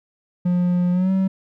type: tone with pitch glide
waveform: triangle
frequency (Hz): 177.8 to 190.56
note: F3 to G3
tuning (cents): +31 to -49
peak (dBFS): -14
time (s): 0.45-1.28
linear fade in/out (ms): 10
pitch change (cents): +120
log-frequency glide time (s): 0.92-1.11
effects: none